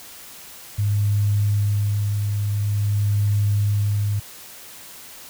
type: tone with tremolo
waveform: sine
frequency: 102.9 Hz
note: G#2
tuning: 16 cents flat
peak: -16 dBFS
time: 0.78-4.2 s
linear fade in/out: 10 ms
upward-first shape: sine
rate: 0.48 Hz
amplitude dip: 35%
effects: white hiss -41 dBFS RMS until 5.29 s